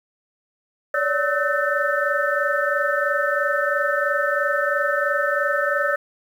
sine tone cluster, 563 / 586 / 1298 / 1524 / 1788 Hz, C#5 / D5 / E6 / G6 / A6, +27 / -4 / -27 / -49 / +27 cents, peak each -25 dBFS, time 0.94-5.96 s, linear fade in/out 5 ms, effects 8-bit

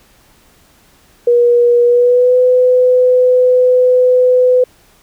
sine tone with pitch glide, 480 to 502.7 Hz, B4 to B4, -49 to +31 cents, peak -6 dBFS, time 1.27-4.64 s, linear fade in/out 5 ms, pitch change +80 cents, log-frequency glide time 1.84-2.37 s, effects pink hiss -49 dBFS RMS until 5.02 s

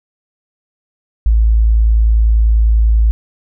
sine tone, 55.1 Hz, A1, 3 cents sharp, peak -7 dBFS, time 1.26-3.11 s, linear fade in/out 0 ms, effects none

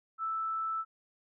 sine tone, 1318.5 Hz, E6, in tune, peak -31 dBFS, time 0.18-0.85 s, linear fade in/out 50 ms, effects none

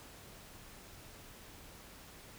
silence, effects pink hiss -54 dBFS RMS until 2.38 s

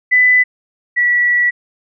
sine tone pair in turn, 1998 / 1944.5 Hz, B6 / B6, +20 / -27 cents, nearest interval unison, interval 47 cents, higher first, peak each -7 / -10 dBFS, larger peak first, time 0.11-0.44 / 0.96-1.51 s, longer second, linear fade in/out 20 ms, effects none

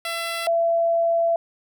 10% pulse / sine tone pair in turn, 672 / 672 Hz, E5 / E5, +33 / +33 cents, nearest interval unison, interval 0 cents, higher neither, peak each -17 dBFS, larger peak neither, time 0.05-0.47 / 0.47-1.36 s, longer second, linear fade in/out 2 ms, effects none

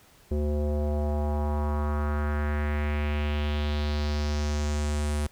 square tone with low-pass filter sweep, 74.2 Hz, D2, 18 cents sharp, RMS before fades -27 dBFS, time 0.31-5.27 s, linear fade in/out 5 ms, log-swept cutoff 430 to 10000 Hz, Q 2.6, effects pink hiss -57 dBFS RMS until 5.31 s

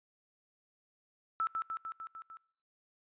sine tone with echo, 1318.5 Hz, E6, in tune, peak -29 dBFS, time 1.4-1.47 s, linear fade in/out 0 ms, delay 150 ms, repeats 6, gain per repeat -3 dB, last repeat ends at 2.37 s, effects noise-tail reverb RT60 0.6 s tail -23 dB re dry + resampled to 8000 Hz

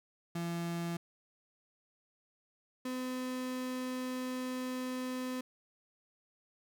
35% pulse tone pair in turn, 170 / 254.7 Hz, F3 / C4, -46 / -46 cents, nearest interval perfect fifth, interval 700 cents, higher second, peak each -33 / -34 dBFS, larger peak first, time 0.35-0.97 / 2.85-5.41 s, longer second, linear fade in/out 5 ms, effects none

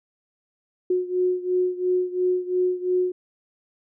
sine beating tone pair, 363.1 / 366 Hz, F#4 / F#4, -33 / -19 cents, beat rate 2.9 Hz, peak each -22 / -25 dBFS, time 0.9-3.12 s, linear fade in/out 5 ms, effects none

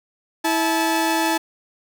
sawtooth tone pair together, 325.7 / 866.3 Hz, E4 / A5, -21 / -27 cents, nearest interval octave + perfect fourth, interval 1694 cents, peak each -17 dBFS, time 0.44-1.38 s, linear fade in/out 10 ms, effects none

